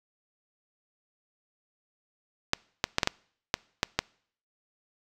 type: clicks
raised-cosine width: 0.2 ms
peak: -5 dBFS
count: 8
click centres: 2.534 / 2.841 / 2.984 / 3.032 / 3.074 / 3.541 / 3.831 / 3.99 s
effects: noise-tail reverb RT60 0.6 s tail -26 dB re dry